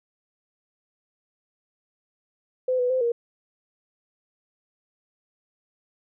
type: tone with pitch steps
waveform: sine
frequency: 510 / 495 / 516 / 471.2 Hz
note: C5 / B4 / C5 / A#4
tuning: -44 / +4 / -24 / +19 cents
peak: -20 dBFS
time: 2.68-3.12 s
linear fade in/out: 5 ms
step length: 110 ms
effects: none